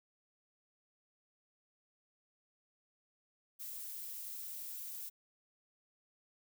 violet noise, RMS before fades -45 dBFS, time 3.59-5.1 s, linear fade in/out 20 ms, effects none

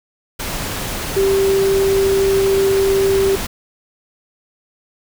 sine tone in noise, 390 Hz, G4, 9 cents flat, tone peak -12 dBFS, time 1.16-3.36 s, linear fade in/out 10 ms, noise pink, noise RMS -24 dBFS, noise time 0.39-3.47 s, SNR +9 dB, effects none

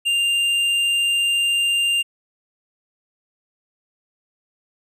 triangle tone with hard clipping, 2794 Hz, F7, in tune, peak -18 dBFS, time 0.05-2.03 s, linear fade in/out 20 ms, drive 10 dB, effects none

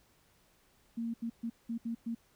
sine tone bursts at uneven times, 230.8 Hz, A#3, 17 cents flat, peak -33 dBFS, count 6, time 0.97-1.14 / 1.22-1.3 / 1.43-1.5 / 1.69-1.78 / 1.85-1.95 / 2.06-2.15 s, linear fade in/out 10 ms, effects pink hiss -68 dBFS RMS until 2.35 s

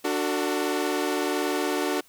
sawtooth chord, D major, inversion none, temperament equal with one note detuned, 293.7 / 370 / 451.3 Hz, D4 / F#4 / A4, 0 / 0 / +44 cents, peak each -24 / -24 / -27 dBFS, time 0.04-2.01 s, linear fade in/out 10 ms, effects white hiss -57 dBFS RMS until 2.08 s

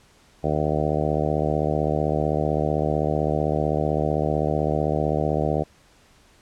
harmonic tone, 75.7 Hz, D#2, 47 cents flat, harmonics 1 / 2 / 3 / 4 / 5 / 6 / 7 / 8 / 9 / 10, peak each -30 / -26 / -31 / -30 / -30 / -29 / -30 / -29 / -30 / -32 dBFS, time 0.43-5.64 s, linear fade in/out 20 ms, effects pink hiss -56 dBFS RMS until 6.41 s + low-pass 9000 Hz 12 dB/octave

